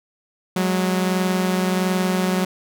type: tone pair together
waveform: sawtooth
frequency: 184.09 / 205.5 Hz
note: F#3 / G#3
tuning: -9 / -18 cents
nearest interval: major second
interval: 191 cents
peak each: -15 / -22 dBFS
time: 0.56-2.45 s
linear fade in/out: 5 ms
effects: none